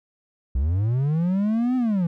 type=linear two-way sweep; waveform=triangle; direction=up then down; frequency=59.2 to 259 to 162.8 Hz; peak=-17 dBFS; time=0.55-2.07 s; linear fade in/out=5 ms; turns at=1.76 s; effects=none